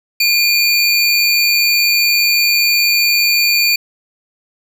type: tone pair together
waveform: square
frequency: 2423 / 4574 Hz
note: D#7 / D8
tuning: -47 / -47 cents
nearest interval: major seventh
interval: 1100 cents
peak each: -14 dBFS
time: 0.2-3.76 s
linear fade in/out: 5 ms
effects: none